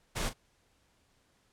pink noise with echo, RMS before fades -33 dBFS, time 0.15-0.3 s, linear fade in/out 20 ms, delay 37 ms, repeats 1, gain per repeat -12 dB, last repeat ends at 0.337 s, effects pink hiss -70 dBFS RMS until 1.52 s + low-pass 10000 Hz 12 dB/octave

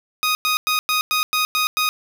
15% pulse tone bursts, 1246 Hz, D#6, 2 cents sharp, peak -11 dBFS, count 8, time 0.23-1.89 s, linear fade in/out 0 ms, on 120 ms, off 100 ms, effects none

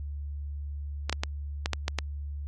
clicks, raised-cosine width 0.2 ms, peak -10 dBFS, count 7, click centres 1.096 / 1.127 / 1.235 / 1.659 / 1.733 / 1.881 / 1.987 s, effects added 72 Hz sine -33 dBFS peak until 2.47 s + AAC 32 kbps

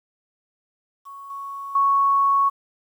sine tone with level steps, 1108.7 Hz, C#6, in tune, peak -36 / -30 / -15 dBFS, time 1.05-2.5 s, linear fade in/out 20 ms, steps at 1.3 / 1.75 s, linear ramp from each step 5 ms, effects 9-bit

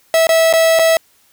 45% pulse tone with dropouts, 652 Hz, E5, 19 cents flat, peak -9 dBFS, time 0.14-0.97 s, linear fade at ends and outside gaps 1 ms, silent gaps 0.27-0.291 / 0.528-0.536 / 0.79-0.794 s, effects white hiss -54 dBFS RMS until 1.32 s

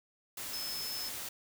sine tone in noise, 5210 Hz, E8, 21 cents flat, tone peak -38 dBFS, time 0.53-1.09 s, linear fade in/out 5 ms, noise white, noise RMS -41 dBFS, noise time 0.37-1.29 s, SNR 0 dB, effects none

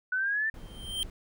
sine linear sweep, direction up, 1480 to 1794 Hz, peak -26 dBFS, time 0.12-0.5 s, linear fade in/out 5 ms
brown noise, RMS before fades -43 dBFS, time 0.54-1.1 s, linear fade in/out 2 ms
square tone with exponential growth, 3143 Hz, G7, 4 cents sharp, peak -27 dBFS, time 0.57-1.03 s, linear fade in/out 0 ms, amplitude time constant 100 ms
effects none

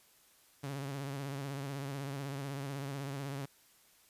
sawtooth tone with vibrato, 138.59 Hz, C#3, in tune, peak -34 dBFS, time 0.63-3.46 s, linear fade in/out 10 ms, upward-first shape triangle, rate 16 Hz, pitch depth 75 cents each way, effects white hiss -65 dBFS RMS until 4.09 s + resampled to 32000 Hz

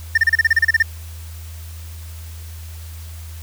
triangle tone bursts, 1805 Hz, A6, 44 cents sharp, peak -8 dBFS, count 12, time 0.15-0.826 s, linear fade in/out 5 ms, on 27 ms, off 32 ms, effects added 81 Hz sine -31 dBFS peak until 3.42 s + white hiss -43 dBFS RMS until 3.42 s

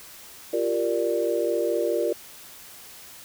sine chord, G minor seventh, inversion third, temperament equal with one note detuned, 347.4 / 392 / 466.2 / 587.3 Hz, F4 / G4 / Bb4 / D5, -9 / 0 / 0 / 0 cents, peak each -27 / -30 / -26 / -27 dBFS, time 0.53-2.13 s, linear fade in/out 5 ms, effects white hiss -45 dBFS RMS until 3.24 s

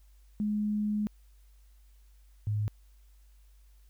sine tone pair in turn, 209.9 / 105.44 Hz, G#3 / G#2, +19 / +27 cents, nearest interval octave, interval 1192 cents, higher first, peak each -27 dBFS, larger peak neither, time 0.4-1.07 / 2.47-2.68 s, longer first, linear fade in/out 0 ms, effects added 50 Hz sine -55 dBFS peak until 3.89 s + white hiss -71 dBFS RMS until 3.89 s

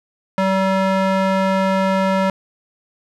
square tone with band-pass filter, 191.4 Hz, G3, 41 cents flat, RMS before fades -17 dBFS, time 0.38-2.3 s, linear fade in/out 0 ms, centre 860 Hz, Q 0.72, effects none

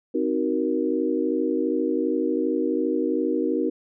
sine chord, C half-diminished seventh, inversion none, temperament just, 261.6 / 314 / 376.7 / 470.9 Hz, C4 / Eb4 / Gb4 / Bb4, 0 / +16 / +31 / +18 cents, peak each -27 / -25 / -27 / -27 dBFS, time 0.14-3.7 s, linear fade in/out 10 ms, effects none

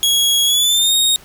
sawtooth tone with pitch glide, 3322 to 3729 Hz, G#7 to A#7, 0 to 0 cents, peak -9 dBFS, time 0.03-1.16 s, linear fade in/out 0 ms, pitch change +200 cents, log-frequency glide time 0.45-0.95 s, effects pink hiss -43 dBFS RMS until 1.24 s

